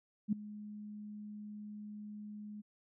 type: tone with ADSR envelope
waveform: sine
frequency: 209.5 Hz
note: G#3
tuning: 15 cents sharp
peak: -26 dBFS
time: 0.28-2.62 s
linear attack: 45 ms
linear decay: 6 ms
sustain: -18 dB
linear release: 19 ms
effects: none